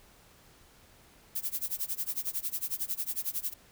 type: noise with tremolo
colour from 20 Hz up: violet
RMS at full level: -31 dBFS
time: 1.35-3.54 s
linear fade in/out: 10 ms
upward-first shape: sine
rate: 11 Hz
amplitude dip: 95%
effects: pink hiss -59 dBFS RMS until 3.71 s